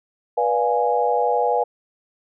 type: chord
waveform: sine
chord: B diminished seventh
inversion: none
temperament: equal with one note detuned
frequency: 487.9 / 587.3 / 698.5 / 830.6 Hz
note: B4 / D5 / F5 / Ab5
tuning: -21 / 0 / 0 / 0 cents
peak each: -21 / -26 / -23 / -21 dBFS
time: 0.37-1.64 s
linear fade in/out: 10 ms
effects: none